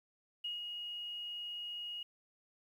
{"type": "tone with ADSR envelope", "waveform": "sine", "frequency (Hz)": 2879, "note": "F#7", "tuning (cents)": -48, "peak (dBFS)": -36, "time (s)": [0.44, 2.03], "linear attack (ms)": 8, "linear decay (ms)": 150, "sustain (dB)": -4, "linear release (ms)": 4, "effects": ["11-bit"]}